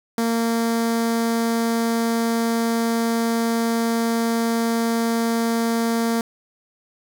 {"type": "tone with notch filter", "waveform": "sawtooth", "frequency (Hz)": 230, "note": "A#3", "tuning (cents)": -23, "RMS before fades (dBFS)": -21, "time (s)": [0.18, 6.21], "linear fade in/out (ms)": 2, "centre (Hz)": 2700, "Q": 1.9, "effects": ["7-bit"]}